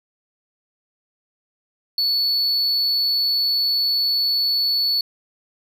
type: tone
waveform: triangle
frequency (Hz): 4435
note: C#8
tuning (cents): 0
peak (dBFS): -16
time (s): 1.98-5.01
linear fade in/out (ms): 2
effects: none